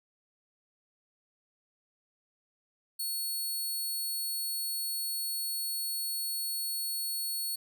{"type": "tone", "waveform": "5% pulse", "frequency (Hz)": 4400, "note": "C#8", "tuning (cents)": -14, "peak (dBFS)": -25, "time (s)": [2.99, 7.56], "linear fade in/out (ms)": 10, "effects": []}